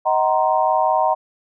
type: chord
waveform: sine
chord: C half-diminished seventh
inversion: first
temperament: just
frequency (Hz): 627.9 / 753.5 / 941.9 / 1046.5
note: Eb5 / Gb5 / Bb5 / C6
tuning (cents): +16 / +31 / +18 / 0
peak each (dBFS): -20 / -19 / -19 / -24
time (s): 0.05-1.15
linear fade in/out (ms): 20
effects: none